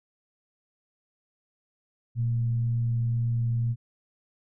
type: tone with frequency modulation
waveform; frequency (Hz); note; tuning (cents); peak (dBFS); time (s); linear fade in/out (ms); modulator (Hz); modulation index
sine; 118; A#2; +22; -23; 2.15-3.76; 50; 102; 0.21
effects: none